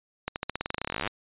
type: accelerating click train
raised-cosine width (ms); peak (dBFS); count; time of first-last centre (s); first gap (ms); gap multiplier
0.3; -13; 26; 0.28-1.075; 79; 0.91
effects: resampled to 8000 Hz